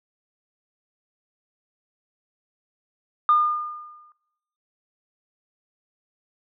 sine tone with exponential decay, 1213 Hz, D#6, 44 cents flat, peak -12 dBFS, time 3.29-4.12 s, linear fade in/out 1 ms, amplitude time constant 180 ms, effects noise-tail reverb RT60 0.8 s tail -18 dB re dry + tanh soft clip ceiling -8 dBFS

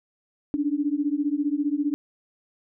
sine beating tone pair, 283.8 / 298.8 Hz, C#4 / D4, +41 / +30 cents, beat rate 15 Hz, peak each -25 dBFS, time 0.54-1.94 s, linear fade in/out 0 ms, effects none

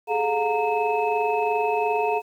sine tone cluster, 405.8 / 428.6 / 712 / 924 / 2592 Hz, G#4 / A4 / F5 / A#5 / E7, -40 / -45 / +33 / -16 / -30 cents, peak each -33 / -24 / -25 / -25 / -31 dBFS, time 0.07-2.22 s, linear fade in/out 50 ms, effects tanh soft clip ceiling -10 dBFS + 9-bit

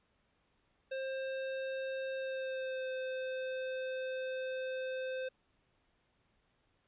square tone with pitch glide, 530 to 518.5 Hz, C5 to C5, +22 to -16 cents, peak -37 dBFS, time 0.91-5.29 s, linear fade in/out 10 ms, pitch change -38 cents, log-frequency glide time 2.17-2.91 s, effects pink hiss -75 dBFS RMS until 6.87 s + resampled to 8000 Hz

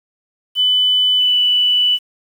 sine tone with pitch glide, 3000 to 2972 Hz, F#7 to F#7, +23 to +7 cents, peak -11 dBFS, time 0.55-1.99 s, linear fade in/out 50 ms, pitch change -16 cents, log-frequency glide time 1.17-1.39 s, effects 7-bit

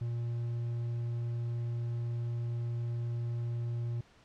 triangle tone, 118.2 Hz, A#2, 24 cents sharp, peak -30 dBFS, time 0.01-4.01 s, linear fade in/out 5 ms, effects pink hiss -62 dBFS RMS until 4.24 s + low-pass 5000 Hz 12 dB/octave

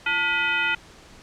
sine tone with frequency modulation, 1975.5 Hz, B6, in tune, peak -20 dBFS, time 0.06-0.75 s, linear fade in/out 5 ms, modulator 545 Hz, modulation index 1.7, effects pink hiss -48 dBFS RMS until 1.22 s + low-pass 7000 Hz 12 dB/octave

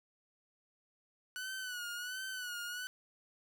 sawtooth tone with vibrato, 1480 Hz, F#6, in tune, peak -36 dBFS, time 1.36-2.87 s, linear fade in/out 0 ms, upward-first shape sine, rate 1.4 Hz, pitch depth 70 cents each way, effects none

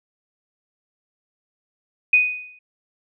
sine tone with exponential decay, 2489 Hz, D#7, in tune, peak -9 dBFS, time 2.13-2.59 s, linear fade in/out 5 ms, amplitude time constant 100 ms, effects none

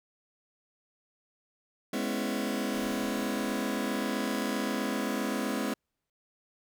sawtooth chord, C# minor seventh, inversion second, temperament just, 207.9 / 249.5 / 277.2 / 332.6 Hz, G#3 / B3 / C#4 / E4, +2 / +18 / 0 / +16 cents, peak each -30 / -30 / -31 / -34 dBFS, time 1.93-5.74 s, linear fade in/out 5 ms
pink noise with exponential decay, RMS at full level -47 dBFS, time 2.74-6.1 s, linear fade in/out 2 ms, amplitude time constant 730 ms
effects none

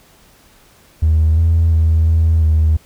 triangle tone with pitch steps, 78.9 / 82.4 / 80.4 / 81.1 / 78.5 Hz, D#2 / E2 / E2 / E2 / D#2, +25 / 0 / -43 / -28 / +16 cents, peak -6 dBFS, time 1.02-2.77 s, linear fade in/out 10 ms, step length 350 ms, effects tanh soft clip ceiling -6 dBFS + pink hiss -49 dBFS RMS until 2.85 s

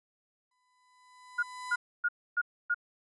35% pulse tone with exponential growth, 1001 Hz, B5, 23 cents sharp, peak -34 dBFS, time 0.51-1.76 s, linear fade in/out 5 ms, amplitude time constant 270 ms
sine tone bursts, 1430 Hz, F6, 41 cents sharp, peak -25 dBFS, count 5, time 1.38-2.745 s, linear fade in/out 10 ms, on 49 ms, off 280 ms
effects resampled to 24000 Hz

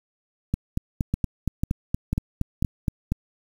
two click trains, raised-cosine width 5 ms, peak -10 / -10 dBFS, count 11 / 5, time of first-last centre 0.54-2.882 / 1.14-3.12 s, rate 4.27 / 2.02 Hz, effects 7-bit

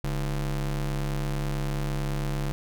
square ring-modulated tone, 87.6 Hz, F2, 6 cents sharp, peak -24 dBFS, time 0.04-2.52 s, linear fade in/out 0 ms, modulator 53.1 Hz, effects none

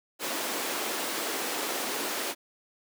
pink high-pass noise, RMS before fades -32 dBFS, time 0.19-2.35 s, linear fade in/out 50 ms, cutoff 280 Hz, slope 24 dB/octave, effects none

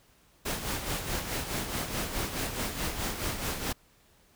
pink noise with tremolo, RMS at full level -31 dBFS, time 0.45-3.73 s, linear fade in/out 10 ms, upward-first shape sine, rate 4.7 Hz, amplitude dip 55%, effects pink hiss -63 dBFS RMS until 4.35 s

